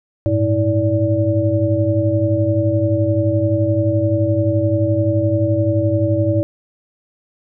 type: tone cluster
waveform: sine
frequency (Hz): 100.2 / 111.8 / 322.7 / 578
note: G2 / A2 / E4 / D5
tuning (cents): +38 / +28 / -37 / -28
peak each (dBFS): -19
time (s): 0.26-6.43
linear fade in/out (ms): 0
effects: none